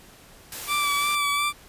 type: noise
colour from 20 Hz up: white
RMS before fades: -35 dBFS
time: 0.52-1.15 s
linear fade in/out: 2 ms
type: tone with vibrato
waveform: 20% pulse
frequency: 1160 Hz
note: D6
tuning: 22 cents flat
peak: -17 dBFS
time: 0.67-1.53 s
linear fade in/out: 50 ms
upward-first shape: sine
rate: 2.8 Hz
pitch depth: 25 cents each way
effects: pink hiss -50 dBFS RMS until 1.68 s + resampled to 32000 Hz